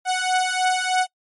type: beating tone pair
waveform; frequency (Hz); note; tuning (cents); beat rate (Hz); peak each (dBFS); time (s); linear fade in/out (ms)
sawtooth; 738 / 741.2; F#5 / F#5; -5 / +3; 3.2; -18; 0.05-1.07; 50
effects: noise-tail reverb RT60 0.1 s tail -26 dB re dry + MP3 48 kbps